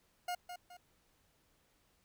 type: tone with echo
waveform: 40% pulse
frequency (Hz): 714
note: F5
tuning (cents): +38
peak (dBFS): -35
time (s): 0.28-0.35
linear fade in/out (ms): 5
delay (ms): 210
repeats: 2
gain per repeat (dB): -8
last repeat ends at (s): 0.77
effects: pink hiss -73 dBFS RMS until 2.04 s